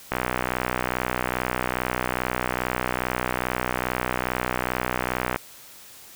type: click train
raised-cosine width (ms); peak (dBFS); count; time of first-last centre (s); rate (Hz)
0.5; -8; 328; 0.12-5.36; 62.4
effects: white hiss -46 dBFS RMS until 6.15 s